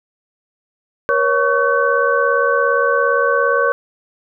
sine tone cluster, 477.6 / 555 / 1123 / 1522 Hz, A#4 / C#5 / C#6 / F#6, +42 / +2 / +22 / +48 cents, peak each -18 dBFS, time 1.09-3.72 s, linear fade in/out 0 ms, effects none

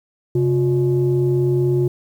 sine tone pair together, 134.02 / 357.8 Hz, C3 / F4, +42 / +42 cents, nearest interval octave + perfect fourth, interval 1700 cents, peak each -16 dBFS, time 0.35-1.88 s, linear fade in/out 5 ms, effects tanh soft clip ceiling -9 dBFS + 8-bit

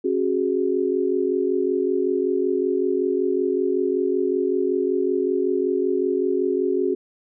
sine chord, C# suspended fourth, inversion none, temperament equal with one note detuned, 272.3 / 370 / 415.3 Hz, C#4 / F#4 / G#4, -31 / 0 / 0 cents, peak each -26 / -21 / -24 dBFS, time 0.04-6.95 s, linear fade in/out 10 ms, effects none

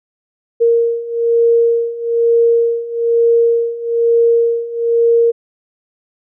sine beating tone pair, 464.9 / 466 Hz, A#4 / A#4, -5 / -1 cents, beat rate 1.1 Hz, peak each -15 / -12 dBFS, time 0.6-5.32 s, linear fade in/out 20 ms, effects none

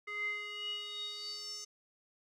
square tone with band-pass filter sweep, 415.3 Hz, G#4, in tune, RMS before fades -41 dBFS, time 0.07-1.65 s, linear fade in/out 10 ms, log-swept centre 1800 to 6000 Hz, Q 9.4, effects none

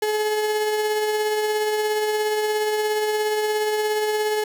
35% pulse tone with tremolo, 426 Hz, G#4, 44 cents sharp, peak -17 dBFS, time 0.02-4.44 s, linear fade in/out 5 ms, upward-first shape triangle, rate 17 Hz, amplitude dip 35%, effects none

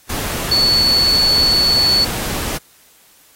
sine tone in noise, 4435 Hz, C#8, in tune, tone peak -11 dBFS, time 0.51-2.05 s, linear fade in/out 10 ms, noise pink, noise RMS -23 dBFS, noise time 0.09-2.58 s, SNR +9 dB, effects white hiss -50 dBFS RMS until 3.35 s + AAC 48 kbps

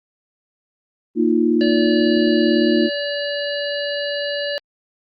sine chord, Bb suspended fourth, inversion none, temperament equal with one note detuned, 232.3 / 311.1 / 349.2 Hz, Bb3 / Eb4 / F4, -6 / 0 / 0 cents, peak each -18 dBFS, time 1.15-2.9 s, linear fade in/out 50 ms
harmonic tone, 576 Hz, D5, 34 cents flat, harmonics 1 / 3 / 5 / 7 / 8, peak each -23 / -28 / -30 / -31 / -32 dBFS, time 1.61-4.58 s, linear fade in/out 0 ms
effects Opus 24 kbps

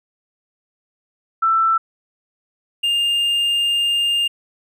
sine / triangle tone pair in turn, 1331 / 2810 Hz, E6 / F7, +16 / +10 cents, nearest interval octave + minor second, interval 1294 cents, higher second, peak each -13 / -14 dBFS, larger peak first, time 1.42-1.78 / 2.83-4.28 s, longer second, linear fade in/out 10 ms, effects none

